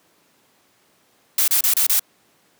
blue noise bursts, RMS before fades -17 dBFS, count 5, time 1.38-1.995 s, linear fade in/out 2 ms, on 99 ms, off 30 ms, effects pink hiss -59 dBFS RMS until 2.59 s + high-pass 200 Hz 12 dB/octave

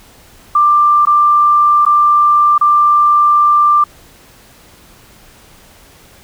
sine tone with dropouts, 1184 Hz, D6, 14 cents sharp, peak -6 dBFS, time 0.55-3.84 s, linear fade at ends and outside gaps 5 ms, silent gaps 1.053-1.07 / 1.852-1.863 / 2.58-2.611 s, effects pink hiss -43 dBFS RMS until 6.23 s

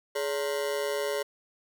40% pulse ring-modulated tone, 493.9 Hz, B4, in tune, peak -24 dBFS, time 0.15-1.23 s, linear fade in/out 10 ms, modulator 74.1 Hz, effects none

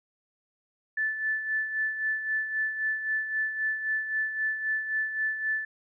sine tone with tremolo, 1750 Hz, A6, 10 cents flat, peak -24 dBFS, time 0.97-5.65 s, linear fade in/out 5 ms, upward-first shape sine, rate 3.8 Hz, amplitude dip 60%, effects none

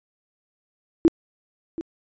sine tone with echo, 329.6 Hz, E4, in tune, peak -11 dBFS, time 1.05-1.08 s, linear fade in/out 0 ms, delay 730 ms, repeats 1, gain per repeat -15 dB, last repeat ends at 1.81 s, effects resampled to 16000 Hz

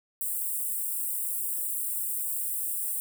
white high-pass noise, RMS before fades -31 dBFS, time 0.21-3 s, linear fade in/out 0 ms, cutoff 7900 Hz, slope 96 dB/octave, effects none

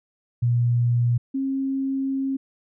sine tone pair in turn, 120 / 269.4 Hz, B2 / C#4, -49 / -49 cents, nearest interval octave + major second, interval 1400 cents, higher second, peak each -17 / -22 dBFS, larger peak first, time 0.42-1.18 / 1.34-2.37 s, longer second, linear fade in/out 10 ms, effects none

